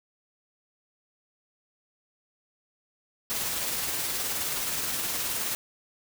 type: noise with tremolo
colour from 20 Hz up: white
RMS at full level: -29 dBFS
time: 3.3-5.55 s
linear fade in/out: 0 ms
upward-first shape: triangle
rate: 19 Hz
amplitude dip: 30%
effects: none